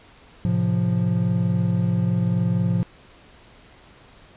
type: chord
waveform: triangle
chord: F major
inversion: first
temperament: equal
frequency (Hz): 110 / 130.81 / 174.61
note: A2 / C3 / F3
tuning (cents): 0 / 0 / 0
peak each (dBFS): -21 / -24 / -19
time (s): 0.45-2.83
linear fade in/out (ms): 0
effects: pink hiss -50 dBFS RMS until 4.36 s + resampled to 8000 Hz